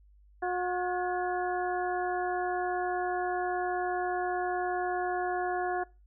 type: harmonic tone with a mistuned harmonic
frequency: 361 Hz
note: F#4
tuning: 43 cents flat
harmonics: 1 / 2 / 3 / 4 / 5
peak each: -33 / -31 / -41 / -40 / -39 dBFS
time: 0.42-5.84 s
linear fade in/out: 10 ms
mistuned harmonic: 5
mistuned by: -98 cents
effects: noise-tail reverb RT60 0.3 s tail -24 dB re dry + added 50 Hz sine -56 dBFS peak until 6.06 s